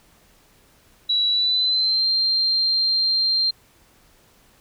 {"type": "tone with pitch glide", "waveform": "sine", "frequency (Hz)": [3916, 4173], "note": ["B7", "C8"], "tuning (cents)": [-15, -5], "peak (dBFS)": -17, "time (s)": [1.09, 3.51], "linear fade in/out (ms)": 10, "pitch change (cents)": 110, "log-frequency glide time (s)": [1.29, 2.07], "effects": ["pink hiss -56 dBFS RMS until 4.6 s"]}